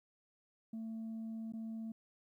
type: tone with dropouts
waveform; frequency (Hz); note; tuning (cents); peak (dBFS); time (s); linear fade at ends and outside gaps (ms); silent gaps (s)
sine; 223.7; A3; +29; -38; 0.73-1.92; 5; 1.523-1.535
effects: tanh soft clip ceiling -39 dBFS + 13-bit